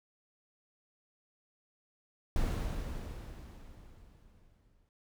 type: noise with exponential decay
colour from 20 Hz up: brown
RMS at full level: -30 dBFS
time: 2.36-4.89 s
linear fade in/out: 1 ms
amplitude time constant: 550 ms
effects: none